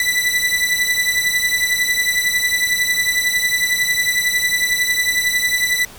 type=beating tone pair; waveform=sawtooth; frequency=1975.5 / 1986.5 Hz; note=B6 / B6; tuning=0 / +10 cents; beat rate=11 Hz; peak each=-15 dBFS; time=0-5.85 s; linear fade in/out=2 ms; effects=pink hiss -39 dBFS RMS until 5.98 s